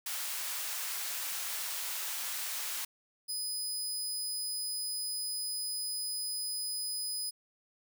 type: high-pass noise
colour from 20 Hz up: white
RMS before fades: -37 dBFS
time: 0.06-2.85 s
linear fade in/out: 5 ms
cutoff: 860 Hz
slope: 12 dB/octave
type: tone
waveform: 20% pulse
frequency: 5000 Hz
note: D#8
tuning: 8 cents sharp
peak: -28 dBFS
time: 3.28-7.31 s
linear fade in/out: 20 ms
effects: none